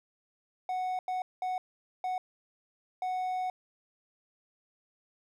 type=tone bursts at uneven times; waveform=triangle; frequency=739 Hz; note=F#5; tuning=2 cents flat; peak=-28 dBFS; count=5; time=0.69-0.99 / 1.08-1.22 / 1.42-1.58 / 2.04-2.18 / 3.02-3.5 s; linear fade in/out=2 ms; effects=none